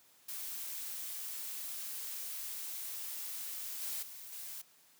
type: noise with level steps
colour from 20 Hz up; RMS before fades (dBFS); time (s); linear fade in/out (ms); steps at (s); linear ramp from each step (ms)
blue; -42 / -39 / -49 / -45; 0.28-4.62; 10; 3.81 / 4.02 / 4.32; 10
effects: white hiss -65 dBFS RMS until 4.99 s + high-pass 100 Hz 12 dB/octave